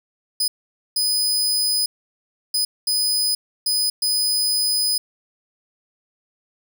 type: tone bursts at uneven times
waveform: sawtooth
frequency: 5000 Hz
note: D#8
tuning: 8 cents sharp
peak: -15 dBFS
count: 6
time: 0.4-0.48 / 0.96-1.86 / 2.54-2.65 / 2.87-3.35 / 3.66-3.9 / 4.02-4.98 s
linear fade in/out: 5 ms
effects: none